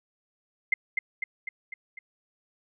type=tone with echo; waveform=sine; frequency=2091 Hz; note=C7; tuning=2 cents flat; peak=-18 dBFS; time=0.72-0.74 s; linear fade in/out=5 ms; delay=250 ms; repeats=5; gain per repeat=-4 dB; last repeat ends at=1.99 s; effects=none